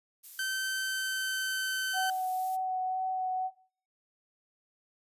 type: noise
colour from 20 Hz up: violet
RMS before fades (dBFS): -45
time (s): 0.23-2.57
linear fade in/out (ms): 20
type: tone with pitch glide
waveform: sawtooth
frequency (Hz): 1544 to 1533.3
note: G6 to G6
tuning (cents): -27 to -39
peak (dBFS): -27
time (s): 0.39-2.1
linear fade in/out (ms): 2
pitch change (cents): -12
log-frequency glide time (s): 0.75-1.76
type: tone with vibrato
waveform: sine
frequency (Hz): 748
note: F#5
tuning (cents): +19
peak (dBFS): -29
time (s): 1.93-3.51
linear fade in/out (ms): 50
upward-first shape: sine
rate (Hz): 2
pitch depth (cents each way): 11
effects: noise-tail reverb RT60 0.5 s tail -21 dB re dry + resampled to 32000 Hz